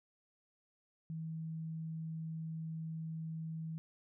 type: tone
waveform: sine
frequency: 160.9 Hz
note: E3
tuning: 42 cents flat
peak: -39 dBFS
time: 1.1-3.78 s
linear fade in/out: 0 ms
effects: none